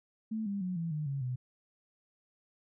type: tone with pitch steps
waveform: sine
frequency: 219.6 / 200.2 / 182.54 / 166.43 / 151.73 / 138.34 / 126.13 Hz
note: A3 / G3 / F#3 / E3 / D#3 / C#3 / B2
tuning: -3 / +37 / -23 / +17 / -43 / -3 / +37 cents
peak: -32 dBFS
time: 0.31-1.36 s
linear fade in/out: 10 ms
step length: 150 ms
effects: none